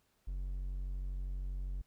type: tone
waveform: triangle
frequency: 46.25 Hz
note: F#1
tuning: in tune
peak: -34 dBFS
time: 0.27-1.82 s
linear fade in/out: 10 ms
effects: pink hiss -75 dBFS RMS until 1.86 s